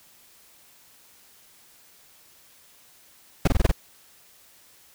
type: noise bursts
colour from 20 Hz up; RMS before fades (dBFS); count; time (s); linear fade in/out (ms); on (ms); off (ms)
brown; -17; 6; 3.45-3.715; 5; 25; 23
effects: white hiss -55 dBFS RMS until 4.94 s